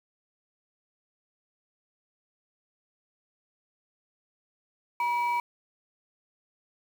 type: tone pair together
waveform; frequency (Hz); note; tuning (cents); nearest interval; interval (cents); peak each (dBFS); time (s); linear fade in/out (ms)
sine; 960 / 2301; B5 / D7; -49 / -36; octave + minor third; 1513; -24 / -32; 5-5.4; 2
effects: tanh soft clip ceiling -20 dBFS + 8-bit